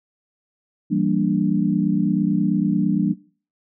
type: chord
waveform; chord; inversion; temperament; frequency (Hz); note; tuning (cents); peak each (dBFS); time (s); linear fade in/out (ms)
sine; E half-diminished seventh; none; equal with one note detuned; 167.02 / 196 / 233.1 / 293.7; E3 / G3 / Bb3 / D4; +23 / 0 / 0 / 0; -24 / -21 / -24 / -22; 0.9-3.14; 20
effects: noise-tail reverb RT60 0.4 s tail -19 dB re dry